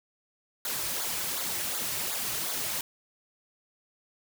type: noise with flanger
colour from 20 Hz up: white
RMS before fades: -32 dBFS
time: 0.65-2.81 s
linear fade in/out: 2 ms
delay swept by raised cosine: 0.35 to 4.35 ms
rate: 2.7 Hz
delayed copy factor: -0.8
effects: none